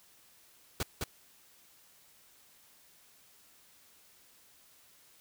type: noise with echo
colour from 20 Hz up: pink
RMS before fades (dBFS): -33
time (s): 0.8-0.83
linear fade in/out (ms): 2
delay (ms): 210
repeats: 1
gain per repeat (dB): -2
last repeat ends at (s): 1.04
effects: white hiss -62 dBFS RMS until 5.2 s